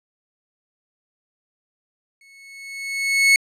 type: tone with exponential growth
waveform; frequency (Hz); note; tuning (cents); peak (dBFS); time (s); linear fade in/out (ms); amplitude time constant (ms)
40% pulse; 2200; C#7; -14; -9; 2.21-3.36; 2; 250
effects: low-pass 10000 Hz 12 dB/octave